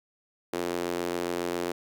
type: tone with high-pass filter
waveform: sawtooth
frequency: 87.31 Hz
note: F2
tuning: in tune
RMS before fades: -31 dBFS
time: 0.53-1.72 s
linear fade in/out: 5 ms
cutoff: 360 Hz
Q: 2.1
effects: none